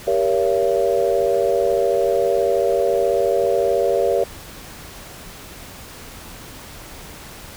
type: chord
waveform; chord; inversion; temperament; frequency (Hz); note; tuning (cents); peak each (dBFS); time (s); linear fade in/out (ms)
sine; G diminished seventh; none; just; 392 / 470.4 / 564.5 / 677.4; G4 / Bb4 / Db5 / Fb5; 0 / +16 / +31 / +47; -21 / -20 / -20 / -23; 0.07-4.24; 5
effects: pink hiss -38 dBFS RMS until 7.56 s